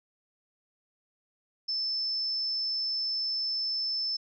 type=tone; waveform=sine; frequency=5274 Hz; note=E8; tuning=in tune; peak=-28 dBFS; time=1.68-4.17 s; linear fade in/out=10 ms; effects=none